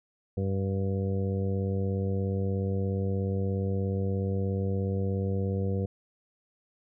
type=harmonic tone with a mistuned harmonic; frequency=96.9 Hz; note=G2; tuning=20 cents flat; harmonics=1 / 2 / 3 / 4 / 5 / 6 / 7; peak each=-28 / -32 / -43 / -38 / -35 / -49 / -49 dBFS; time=0.37-5.86 s; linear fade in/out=5 ms; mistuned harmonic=7; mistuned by=+47 cents; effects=none